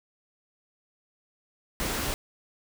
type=noise; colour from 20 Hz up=pink; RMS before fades=-30 dBFS; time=1.8-2.14 s; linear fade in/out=0 ms; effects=none